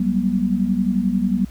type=tone cluster; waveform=sine; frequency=187 / 198.2 / 239.8 Hz; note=F#3 / G3 / A#3; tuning=+19 / +19 / +49 cents; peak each=-21 dBFS; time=0-1.45 s; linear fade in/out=5 ms; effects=added 62 Hz sine -36 dBFS peak until 1.5 s + pink hiss -50 dBFS RMS until 1.5 s